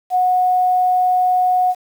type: tone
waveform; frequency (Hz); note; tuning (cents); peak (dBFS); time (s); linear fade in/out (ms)
sine; 732; F#5; -19; -12; 0.1-1.75; 50
effects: 7-bit